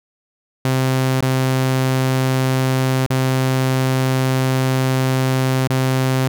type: tone with dropouts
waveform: sawtooth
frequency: 130.81 Hz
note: C3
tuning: in tune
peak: -11 dBFS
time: 0.65-6.28 s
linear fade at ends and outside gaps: 2 ms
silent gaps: 1.208-1.225 / 3.063-3.102 / 5.675-5.7 s
effects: none

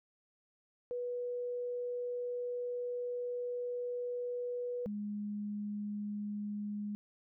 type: tone pair in turn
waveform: sine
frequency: 489 / 207.1 Hz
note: B4 / G#3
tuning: -17 / -5 cents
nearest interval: octave + minor third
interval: 1488 cents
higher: first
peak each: -35 / -36 dBFS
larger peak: first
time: 0.91-4.86 / 4.86-6.95 s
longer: first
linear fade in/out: 0 ms
effects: none

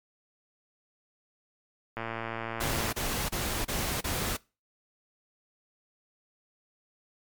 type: click train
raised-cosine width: 0.5 ms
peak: -19 dBFS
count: 109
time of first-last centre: 1.97-2.917 s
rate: 114 Hz
type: noise bursts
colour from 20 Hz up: pink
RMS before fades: -31 dBFS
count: 5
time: 2.6-4.37 s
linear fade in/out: 10 ms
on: 330 ms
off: 30 ms
effects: noise-tail reverb RT60 0.3 s tail -23 dB re dry + MP3 96 kbps

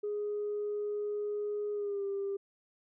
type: tone with pitch glide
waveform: sine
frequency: 415.3 to 396.8 Hz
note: G#4 to G4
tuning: 0 to +21 cents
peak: -31 dBFS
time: 0.03-2.37 s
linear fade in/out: 10 ms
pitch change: -79 cents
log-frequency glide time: 1.73-2.04 s
effects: tanh soft clip ceiling -28 dBFS

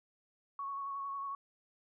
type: tone with vibrato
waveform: sine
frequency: 1108.7 Hz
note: C#6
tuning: in tune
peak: -37 dBFS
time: 0.59-1.35 s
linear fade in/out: 2 ms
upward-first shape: square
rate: 11 Hz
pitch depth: 16 cents each way
effects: none

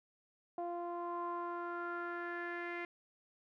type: tone with low-pass filter sweep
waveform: sawtooth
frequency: 346.7 Hz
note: F4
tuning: 13 cents flat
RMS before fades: -41 dBFS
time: 0.58-2.85 s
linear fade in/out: 2 ms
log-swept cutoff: 780 to 2100 Hz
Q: 5.2
effects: none

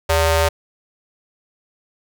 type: ring-modulated tone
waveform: sawtooth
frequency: 328 Hz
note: E4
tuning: 9 cents flat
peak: -7 dBFS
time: 0.09-0.49 s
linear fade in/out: 10 ms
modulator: 250 Hz
effects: none

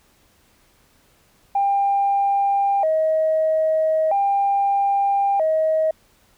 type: tone with vibrato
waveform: sine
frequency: 710 Hz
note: F5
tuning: 28 cents sharp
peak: -15 dBFS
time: 1.55-5.91 s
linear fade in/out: 5 ms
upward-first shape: square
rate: 0.39 Hz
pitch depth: 200 cents each way
effects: tanh soft clip ceiling -11 dBFS + pink hiss -58 dBFS RMS until 6.37 s

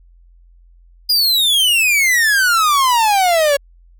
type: exponential sweep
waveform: 45% pulse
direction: down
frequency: 4978 to 552 Hz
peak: -11 dBFS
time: 1.09-3.57 s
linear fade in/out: 10 ms
effects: added 43 Hz sine -44 dBFS peak until 3.99 s

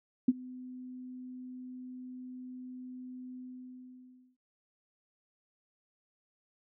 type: tone with ADSR envelope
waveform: sine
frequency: 253.2 Hz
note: B3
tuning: 43 cents sharp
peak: -18 dBFS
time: 0.28-4.37 s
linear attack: 6 ms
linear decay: 34 ms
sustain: -24 dB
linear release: 1000 ms
effects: none

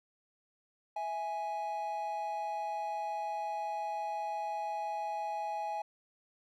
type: tone pair together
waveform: triangle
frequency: 657.7 / 832 Hz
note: E5 / G#5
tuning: -4 / +3 cents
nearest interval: major third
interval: 407 cents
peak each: -39 / -33 dBFS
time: 0.96-5.82 s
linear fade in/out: 5 ms
effects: none

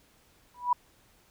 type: tone with exponential growth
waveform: sine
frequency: 980 Hz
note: B5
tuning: 14 cents flat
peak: -18 dBFS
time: 0.54-0.73 s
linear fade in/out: 5 ms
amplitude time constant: 41 ms
effects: pink hiss -63 dBFS RMS until 1.3 s

